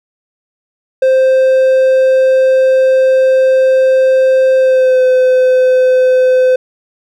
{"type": "tone with pitch glide", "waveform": "triangle", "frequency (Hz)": [523.3, 511.6], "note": ["C5", "C5"], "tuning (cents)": [0, -39], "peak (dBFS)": -4, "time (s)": [1.02, 6.56], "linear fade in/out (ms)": 5, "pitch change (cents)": -39, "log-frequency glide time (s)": [4.57, 5.03], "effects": []}